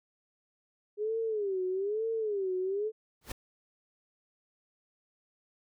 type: tone with vibrato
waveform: sine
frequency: 408.5 Hz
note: G#4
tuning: 29 cents flat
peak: -29 dBFS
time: 0.97-2.92 s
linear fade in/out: 50 ms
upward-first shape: sine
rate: 1.1 Hz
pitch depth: 180 cents each way
type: noise with exponential growth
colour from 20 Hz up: pink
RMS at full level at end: -34 dBFS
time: 3.21-3.32 s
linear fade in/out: 5 ms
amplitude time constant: 22 ms
effects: none